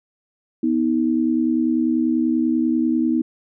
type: tone pair together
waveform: sine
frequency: 246.9 / 317.1 Hz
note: B3 / D#4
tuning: 0 / +33 cents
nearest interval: major third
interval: 433 cents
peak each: -19 dBFS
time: 0.63-3.22 s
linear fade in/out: 5 ms
effects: none